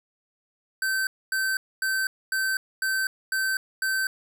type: tone bursts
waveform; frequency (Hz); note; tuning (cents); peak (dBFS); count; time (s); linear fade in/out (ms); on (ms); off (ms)
square; 1545; G6; -26; -24; 7; 0.82-4.07; 2; 250; 250
effects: none